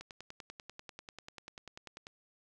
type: click train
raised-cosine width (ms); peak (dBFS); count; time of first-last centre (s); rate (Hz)
0.2; -29; 22; 0.01-2.069; 10.2
effects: none

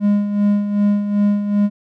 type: tone with tremolo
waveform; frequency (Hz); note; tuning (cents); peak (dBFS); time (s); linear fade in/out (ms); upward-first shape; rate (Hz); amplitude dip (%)
triangle; 204.9; G#3; -23; -9; 0-1.7; 50; sine; 2.6; 60
effects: none

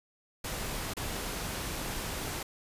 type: noise with dropouts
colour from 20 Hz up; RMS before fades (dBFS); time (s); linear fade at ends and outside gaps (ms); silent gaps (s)
pink; -36; 0.44-2.43; 5; 0.937-0.967
effects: resampled to 32000 Hz

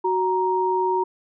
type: tone pair together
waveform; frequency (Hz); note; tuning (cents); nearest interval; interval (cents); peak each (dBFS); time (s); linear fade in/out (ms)
sine; 371.5 / 936; F#4 / A#5; +7 / +7; octave + major third; 1600; -22 / -21; 0.04-1.04; 10
effects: none

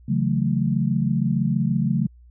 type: chord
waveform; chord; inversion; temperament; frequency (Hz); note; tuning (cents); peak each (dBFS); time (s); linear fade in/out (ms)
sine; F# minor seventh; second; equal; 138.59 / 164.81 / 185 / 220; C#3 / E3 / F#3 / A3; 0 / 0 / 0 / 0; -23 / -26 / -24 / -24; 0.08-2.07; 10
effects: added 60 Hz sine -46 dBFS peak until 2.3 s

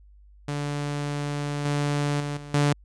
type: tone with level steps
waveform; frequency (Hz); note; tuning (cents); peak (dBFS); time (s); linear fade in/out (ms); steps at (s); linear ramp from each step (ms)
sawtooth; 145.1; D3; -21; -23 / -19 / -24 / -34 / -15; 0.48-2.73; 5; 1.65 / 2.2 / 2.37 / 2.54; 2
effects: added 50 Hz sine -49 dBFS peak until 2.84 s + resampled to 22050 Hz

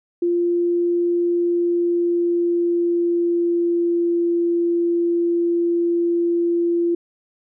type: tone with pitch glide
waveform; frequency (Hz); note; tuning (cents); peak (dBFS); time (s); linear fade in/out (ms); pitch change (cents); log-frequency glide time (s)
sine; 347 to 342.6; F4 to F4; -11 to -33; -16; 0.22-6.95; 5; -22; 1.23-4.3
effects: none

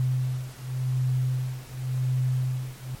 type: beating tone pair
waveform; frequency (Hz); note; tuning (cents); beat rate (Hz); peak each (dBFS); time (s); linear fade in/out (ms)
sine; 127.7 / 128.6; C3 / C3; -42 / -30; 0.9; -27; 0-2.95; 0
effects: pink hiss -47 dBFS RMS until 3 s + MP3 64 kbps

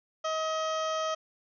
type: harmonic tone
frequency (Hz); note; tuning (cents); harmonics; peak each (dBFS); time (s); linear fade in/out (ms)
634; D#5; +32; 1 / 2 / 3 / 4 / 5 / 6 / 7 / 8 / 9 / 10; -31 / -32 / -44 / -48 / -40 / -53 / -54 / -49 / -47 / -48; 0.24-1.15; 10
effects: none

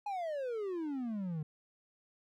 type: exponential sweep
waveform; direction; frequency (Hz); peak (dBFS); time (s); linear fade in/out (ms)
triangle; down; 845 to 148.6; -33; 0.06-1.43; 5
effects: none

